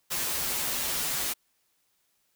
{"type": "noise with comb filter", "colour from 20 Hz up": "white", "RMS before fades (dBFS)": -30, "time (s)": [0.1, 1.34], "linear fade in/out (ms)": 20, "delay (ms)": 10, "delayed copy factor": -0.65, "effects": ["white hiss -72 dBFS RMS until 2.35 s"]}